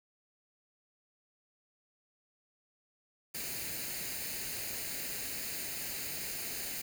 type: noise with comb filter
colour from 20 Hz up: white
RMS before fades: -39 dBFS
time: 3.34-6.82 s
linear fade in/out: 10 ms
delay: 0.44 ms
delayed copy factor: +0.6
effects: none